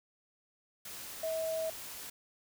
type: tone in noise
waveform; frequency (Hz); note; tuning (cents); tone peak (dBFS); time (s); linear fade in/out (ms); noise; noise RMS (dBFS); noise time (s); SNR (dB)
sine; 644; E5; -41; -32; 1.23-1.7; 5; white; -45; 0.85-2.1; +10
effects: none